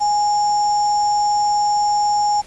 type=tone with sample-and-hold; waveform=sine; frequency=830.6 Hz; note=G#5; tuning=in tune; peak=-14 dBFS; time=0-2.42 s; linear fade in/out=20 ms; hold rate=6300 Hz; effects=pink hiss -44 dBFS RMS until 2.46 s + resampled to 24000 Hz